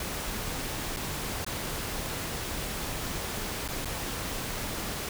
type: noise with dropouts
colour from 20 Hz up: pink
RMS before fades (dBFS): -34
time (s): 0-5.09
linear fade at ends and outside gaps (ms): 2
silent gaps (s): 0.964-0.969 / 1.447-1.464 / 3.679-3.686 / 3.848-3.855
effects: none